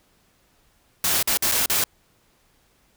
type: noise with dropouts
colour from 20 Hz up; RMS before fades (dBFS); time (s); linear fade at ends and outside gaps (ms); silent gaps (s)
white; -21; 1.04-1.84; 2; 1.227-1.274 / 1.373-1.423 / 1.516-1.52 / 1.66-1.698
effects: pink hiss -62 dBFS RMS until 2.96 s